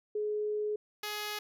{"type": "tone pair in turn", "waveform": ["sine", "5% pulse"], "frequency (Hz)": [421.7, 419.4], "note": ["G#4", "G#4"], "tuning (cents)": [26, 17], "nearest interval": "unison", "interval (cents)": 9, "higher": "first", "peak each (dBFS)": [-30, -24], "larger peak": "second", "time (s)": [[0.15, 0.76], [1.03, 1.39]], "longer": "first", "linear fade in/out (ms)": 5, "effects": []}